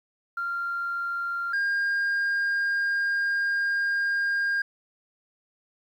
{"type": "tone pair in turn", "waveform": "sine", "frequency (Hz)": [1387, 1611.4], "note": ["F6", "G6"], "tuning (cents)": [-12, 47], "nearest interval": "minor third", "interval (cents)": 259, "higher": "second", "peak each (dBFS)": [-26, -20], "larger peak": "second", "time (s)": [[0.37, 1.53], [1.53, 4.62]], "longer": "second", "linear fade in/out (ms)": 5, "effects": ["tanh soft clip ceiling -22 dBFS", "10-bit"]}